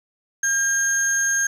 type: tone pair together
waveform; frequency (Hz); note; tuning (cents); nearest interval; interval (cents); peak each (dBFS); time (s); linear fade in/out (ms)
sine; 1610 / 6440; G6 / G8; +46 / +46; 2 octaves; 2400; -19; 0.43-1.47; 5
effects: tanh soft clip ceiling -14 dBFS + 8-bit